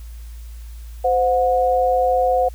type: tone pair together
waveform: sine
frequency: 516 / 726.2 Hz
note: C5 / F#5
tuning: -24 / -33 cents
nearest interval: tritone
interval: 591 cents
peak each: -17 dBFS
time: 1.04-2.49 s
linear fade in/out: 10 ms
effects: added 57 Hz sine -32 dBFS peak until 2.54 s + white hiss -51 dBFS RMS until 2.54 s